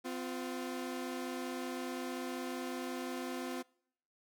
sawtooth tone pair together, 256.1 / 351.4 Hz, C4 / F4, -37 / +11 cents, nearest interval perfect fourth, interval 548 cents, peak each -36 / -38 dBFS, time 0.04-3.63 s, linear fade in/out 20 ms, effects noise-tail reverb RT60 0.7 s tail -25 dB re dry

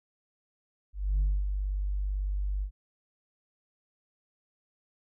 sine tone with ADSR envelope, 49 Hz, G1, in tune, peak -20 dBFS, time 0.93-2.71 s, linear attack 270 ms, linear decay 240 ms, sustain -7 dB, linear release 86 ms, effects tanh soft clip ceiling -21 dBFS

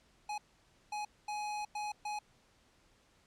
square tone bursts at uneven times, 838 Hz, G#5, 15 cents sharp, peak -37 dBFS, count 5, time 0.29-0.38 / 0.92-1.05 / 1.28-1.65 / 1.75-1.92 / 2.05-2.19 s, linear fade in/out 5 ms, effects pink hiss -68 dBFS RMS until 3.26 s + low-pass 8000 Hz 12 dB/octave

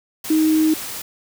sine tone in noise, 313.7 Hz, D#4, 14 cents sharp, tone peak -13 dBFS, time 0.3-0.74 s, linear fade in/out 5 ms, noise white, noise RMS -30 dBFS, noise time 0.24-1.02 s, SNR +14 dB, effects none

